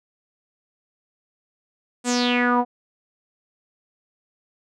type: tone with low-pass filter sweep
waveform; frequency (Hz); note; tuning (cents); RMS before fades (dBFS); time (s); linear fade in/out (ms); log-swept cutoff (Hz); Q
sawtooth; 244.8; B3; -15; -20; 2.04-2.65; 50; 8700 to 760; 5.7
effects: none